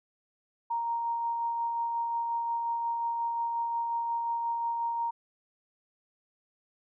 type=tone with tremolo; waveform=sine; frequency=932.3 Hz; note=A#5; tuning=in tune; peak=-27 dBFS; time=0.7-5.11 s; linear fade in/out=10 ms; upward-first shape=sine; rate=5.6 Hz; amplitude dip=25%; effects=none